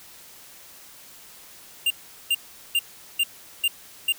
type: tone bursts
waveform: square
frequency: 2794 Hz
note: F7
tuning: in tune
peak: -19 dBFS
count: 6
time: 1.86-4.124 s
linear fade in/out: 5 ms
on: 44 ms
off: 400 ms
effects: white hiss -47 dBFS RMS until 4.18 s